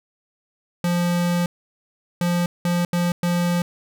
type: tone bursts at uneven times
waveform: square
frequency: 174.61 Hz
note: F3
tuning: in tune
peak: -19 dBFS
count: 5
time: 0.84-1.46 / 2.21-2.46 / 2.65-2.85 / 2.93-3.12 / 3.23-3.62 s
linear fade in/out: 2 ms
effects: none